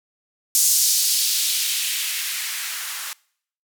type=noise with band-pass filter sweep; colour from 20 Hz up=violet; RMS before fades=-22 dBFS; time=0.55-3.13 s; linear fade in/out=0 ms; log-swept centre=6500 to 1200 Hz; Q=1.4; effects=noise-tail reverb RT60 0.6 s tail -24 dB re dry

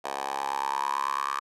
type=tone with high-pass filter sweep; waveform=10% pulse; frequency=69.1 Hz; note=C#2; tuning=5 cents flat; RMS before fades=-30 dBFS; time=0.04-1.4 s; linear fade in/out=10 ms; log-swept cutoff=690 to 1200 Hz; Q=7.5; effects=low-pass 11000 Hz 12 dB/octave

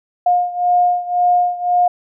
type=beating tone pair; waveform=sine; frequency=712 / 713.9 Hz; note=F5 / F5; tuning=+33 / +38 cents; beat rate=1.9 Hz; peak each=-14 / -17 dBFS; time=0.26-1.88 s; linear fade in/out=5 ms; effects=none

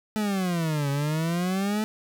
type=exponential two-way sweep; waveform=40% pulse; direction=down then up; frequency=218.3 to 138.59 to 218.3 Hz; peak=-23 dBFS; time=0.16-1.84 s; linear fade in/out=0 ms; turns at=0.9 s; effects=none

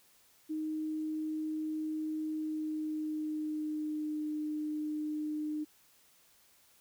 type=tone with pitch glide; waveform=sine; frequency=311.1 to 303.8 Hz; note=D#4 to D#4; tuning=0 to -41 cents; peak=-33 dBFS; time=0.49-5.65 s; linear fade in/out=20 ms; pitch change=-41 cents; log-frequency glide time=2.3-4.26 s; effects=white hiss -65 dBFS RMS until 6.8 s

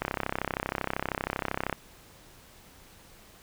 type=click train; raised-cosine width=0.5 ms; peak=-13 dBFS; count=57; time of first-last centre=0.02-1.727 s; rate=32.8 Hz; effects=pink hiss -54 dBFS RMS until 3.42 s

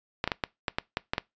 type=clicks; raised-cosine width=0.3 ms; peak=-10 dBFS; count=9; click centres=0.241 / 0.276 / 0.318 / 0.438 / 0.682 / 0.785 / 0.971 / 1.135 / 1.181 s; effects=noise-tail reverb RT60 0.2 s tail -23 dB re dry + resampled to 16000 Hz

